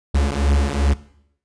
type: beating tone pair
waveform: 45% pulse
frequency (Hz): 69.3 / 71.9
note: C#2 / D2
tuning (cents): 0 / -36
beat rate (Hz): 2.6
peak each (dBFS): -19 / -19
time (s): 0.14-0.94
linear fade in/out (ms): 10
effects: noise-tail reverb RT60 0.7 s tail -18 dB re dry + resampled to 22050 Hz